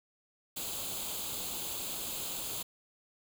white noise with comb filter, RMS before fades -38 dBFS, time 0.56-2.63 s, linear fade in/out 10 ms, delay 0.27 ms, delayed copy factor +0.7, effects none

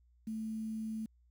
sine tone with quantisation, 220 Hz, A3, in tune, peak -36 dBFS, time 0.27-1.06 s, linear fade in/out 5 ms, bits 10, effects added 60 Hz sine -64 dBFS peak until 1.3 s

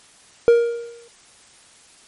triangle tone with exponential decay, 469.8 Hz, A#4, 13 cents sharp, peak -5 dBFS, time 0.48-1.08 s, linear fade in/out 0 ms, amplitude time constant 130 ms, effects white hiss -50 dBFS RMS until 2.07 s + MP3 48 kbps

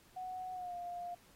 sine tone with pitch glide, 740 to 703.3 Hz, F#5 to F5, 0 to +12 cents, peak -40 dBFS, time 0.16-1.15 s, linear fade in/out 10 ms, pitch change -88 cents, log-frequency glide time 0.53-0.75 s, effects pink hiss -65 dBFS RMS until 1.35 s + AAC 48 kbps

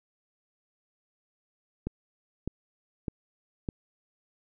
click train, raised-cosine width 3 ms, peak -18 dBFS, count 4, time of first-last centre 1.87-3.688 s, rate 1.65 Hz, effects none

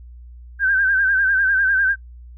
sine tone with vibrato, 1568 Hz, G6, in tune, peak -14 dBFS, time 0.59-1.96 s, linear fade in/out 50 ms, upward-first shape sine, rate 10 Hz, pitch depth 60 cents each way, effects noise-tail reverb RT60 0.1 s tail -24 dB re dry + added 60 Hz sine -37 dBFS peak until 2.37 s

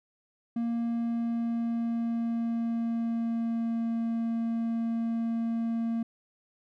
triangle tone with pitch glide, 233.1 to 229.5 Hz, A#3 to A#3, 0 to -27 cents, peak -25 dBFS, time 0.56-6.03 s, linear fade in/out 5 ms, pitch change -27 cents, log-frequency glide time 0.86-4.02 s, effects none

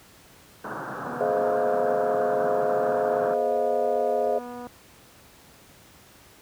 white band-pass noise, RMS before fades -34 dBFS, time 0.64-3.34 s, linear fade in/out 5 ms, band 120 to 1600 Hz, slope 96 dB/octave
click train, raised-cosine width 1 ms, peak -26 dBFS, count 884, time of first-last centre 1.05-4.669 s, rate 244 Hz
sine chord, F minor seventh, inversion first, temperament equal with one note detuned, 422.8 / 523.3 / 622.3 / 698.5 Hz, Ab4 / C5 / Eb5 / F5, +31 / 0 / 0 / 0 cents, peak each -27 dBFS, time 1.2-4.39 s, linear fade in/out 10 ms
effects pink hiss -52 dBFS RMS until 6.41 s + high-pass 60 Hz 12 dB/octave

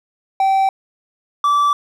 triangle tone pair in turn, 774 / 1159.7 Hz, G5 / D6, -22 / -22 cents, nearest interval perfect fifth, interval 700 cents, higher second, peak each -10 dBFS, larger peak neither, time 0.4-0.69 / 1.44-1.73 s, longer neither, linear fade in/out 2 ms, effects none

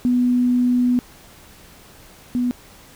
sine tone pair in turn, 246.9 / 245.9 Hz, B3 / B3, 0 / -7 cents, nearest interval unison, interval 7 cents, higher first, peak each -14 / -17 dBFS, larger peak first, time 0.05-0.99 / 2.35-2.51 s, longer first, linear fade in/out 0 ms, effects pink hiss -46 dBFS RMS until 2.95 s

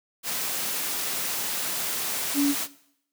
sine tone in noise, 283.8 Hz, C#4, 41 cents sharp, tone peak -19 dBFS, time 2.34-2.55 s, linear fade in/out 50 ms, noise white, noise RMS -29 dBFS, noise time 0.23-2.68 s, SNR +7 dB, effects noise-tail reverb RT60 0.7 s tail -18 dB re dry + high-pass 150 Hz 12 dB/octave

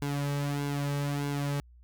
sawtooth tone with flanger, 142.9 Hz, D3, 47 cents flat, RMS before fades -31 dBFS, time 0.02-1.6 s, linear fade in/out 0 ms, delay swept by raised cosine 1.6 to 2.9 ms, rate 1.6 Hz, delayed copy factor -0.65, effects added 60 Hz sine -52 dBFS peak until 1.83 s

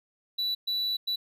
triangle tone bursts at uneven times, 3951 Hz, B7, in tune, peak -25 dBFS, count 3, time 0.38-0.55 / 0.67-0.97 / 1.07-1.16 s, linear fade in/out 10 ms, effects none

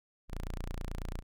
sawtooth tone, 29.14 Hz, A#0, in tune, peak -32 dBFS, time 0.28-1.23 s, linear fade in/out 50 ms, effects none

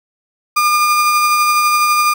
35% pulse tone with tremolo, 1208 Hz, D6, 48 cents sharp, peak -8 dBFS, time 0.56-2.14 s, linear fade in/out 10 ms, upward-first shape sine, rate 12 Hz, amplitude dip 25%, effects 8-bit

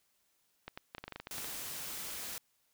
clicks, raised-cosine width 0.3 ms, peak -26 dBFS, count 12, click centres 0.68 / 0.775 / 0.949 / 0.982 / 1.04 / 1.08 / 1.123 / 1.16 / 1.2 / 1.271 / 1.382 / 1.445 s
white noise, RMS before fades -42 dBFS, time 1.31-2.38 s, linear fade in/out 0 ms
effects white hiss -75 dBFS RMS until 2.73 s

